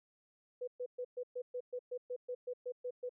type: tone bursts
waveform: sine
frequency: 495.5 Hz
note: B4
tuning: 6 cents sharp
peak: -37 dBFS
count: 14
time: 0.61-3.094 s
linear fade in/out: 10 ms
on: 66 ms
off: 120 ms
effects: none

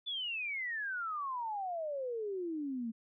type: exponential sweep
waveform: sine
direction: down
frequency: 3520 to 220 Hz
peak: -35 dBFS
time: 0.06-2.92 s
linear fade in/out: 20 ms
effects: none

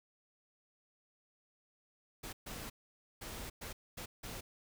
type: noise bursts at uneven times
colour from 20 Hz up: pink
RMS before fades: -45 dBFS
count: 6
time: 2.23-2.33 / 2.46-2.7 / 3.21-3.5 / 3.61-3.73 / 3.97-4.06 / 4.23-4.41 s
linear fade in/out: 10 ms
effects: none

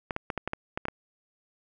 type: clicks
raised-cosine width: 0.5 ms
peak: -15 dBFS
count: 9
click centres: 0.108 / 0.164 / 0.302 / 0.377 / 0.476 / 0.534 / 0.775 / 0.854 / 0.884 s
effects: none

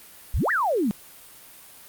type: exponential two-way sweep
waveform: sine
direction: up then down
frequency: 40.12 to 1963 to 190.2 Hz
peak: -20 dBFS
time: 0.34-0.91 s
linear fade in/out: 0 ms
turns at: 0.51 s
effects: white hiss -47 dBFS RMS until 1.88 s + Opus 32 kbps

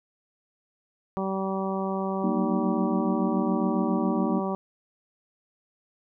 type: harmonic tone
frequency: 192.2 Hz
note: G3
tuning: 34 cents flat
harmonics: 1 / 2 / 3 / 4 / 5 / 6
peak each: -29 / -32 / -34 / -35 / -36 / -37 dBFS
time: 1.17-4.55 s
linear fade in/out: 0 ms
type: chord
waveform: sine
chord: D# minor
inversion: first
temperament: equal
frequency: 185 / 233.1 / 311.1 Hz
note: F#3 / A#3 / D#4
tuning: 0 / 0 / 0 cents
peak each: -32 / -27 / -29 dBFS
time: 2.23-4.4 s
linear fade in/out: 10 ms
effects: none

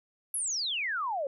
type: exponential sweep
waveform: sine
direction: down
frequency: 11450 to 523.3 Hz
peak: -29 dBFS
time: 0.34-1.27 s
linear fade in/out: 2 ms
effects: none

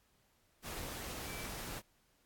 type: tone in noise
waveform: sine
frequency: 2323 Hz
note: D7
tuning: 20 cents flat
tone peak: -49 dBFS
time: 1.23-1.48 s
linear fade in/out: 50 ms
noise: pink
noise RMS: -44 dBFS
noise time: 0.62-1.82 s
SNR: -8 dB
effects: pink hiss -73 dBFS RMS until 2.25 s + AAC 64 kbps

